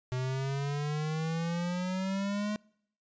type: exponential sweep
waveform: square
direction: up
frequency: 126.2 to 212.1 Hz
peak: -31 dBFS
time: 0.12-2.56 s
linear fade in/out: 0 ms
effects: noise-tail reverb RT60 0.7 s tail -26 dB re dry + resampled to 16000 Hz